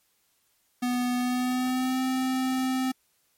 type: tone with pitch glide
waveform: square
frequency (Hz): 246.9 to 259.3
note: B3 to C4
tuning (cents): 0 to -15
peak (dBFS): -25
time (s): 0.82-2.92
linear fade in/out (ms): 10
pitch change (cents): +85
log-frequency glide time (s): 1.17-2.02
effects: white hiss -69 dBFS RMS until 3.37 s + MP3 64 kbps